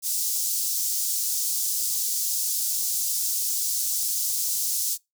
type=high-pass noise; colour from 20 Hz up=pink; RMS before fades=-26 dBFS; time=0.02-4.98 s; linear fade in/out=50 ms; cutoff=5500 Hz; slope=24 dB/octave; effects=noise-tail reverb RT60 0.2 s tail -24 dB re dry